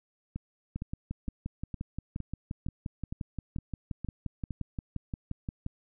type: two click trains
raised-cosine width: 5 ms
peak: -22 / -23 dBFS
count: 29 / 10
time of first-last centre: 0.76-5.664 / 0.36-4.507 s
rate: 5.71 / 2.17 Hz
effects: none